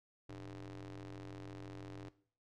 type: ring-modulated tone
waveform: sawtooth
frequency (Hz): 94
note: F#2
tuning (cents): +28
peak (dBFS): -40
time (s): 0.29-2.09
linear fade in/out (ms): 5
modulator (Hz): 208
effects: noise-tail reverb RT60 0.5 s tail -18 dB re dry + low-pass 6000 Hz 12 dB/octave